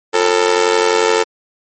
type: tone with amplitude modulation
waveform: sawtooth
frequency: 444.4 Hz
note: A4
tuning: 17 cents sharp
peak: -3 dBFS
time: 0.13-1.24 s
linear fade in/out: 20 ms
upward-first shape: sine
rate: 91.6 Hz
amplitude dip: 95%
effects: MP3 32 kbps